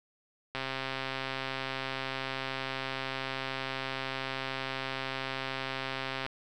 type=click train; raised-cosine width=0.3 ms; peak=-18 dBFS; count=761; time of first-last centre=0.55-6.264 s; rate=133 Hz; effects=none